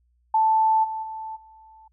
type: tone with level steps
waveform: sine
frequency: 880 Hz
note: A5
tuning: in tune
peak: -16 / -27 / -31 / -47 dBFS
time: 0.34-1.88 s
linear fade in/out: 5 ms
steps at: 0.83 / 1.02 / 1.35 s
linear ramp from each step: 20 ms
effects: added 60 Hz sine -62 dBFS peak until 1.92 s